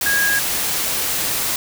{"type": "tone in noise", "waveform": "sine", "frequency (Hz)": 1642, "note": "G#6", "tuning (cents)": -20, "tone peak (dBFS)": -16, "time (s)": [0.06, 0.39], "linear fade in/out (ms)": 2, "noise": "white", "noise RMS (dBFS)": -21, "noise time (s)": [0.01, 1.56], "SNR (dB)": 2, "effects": []}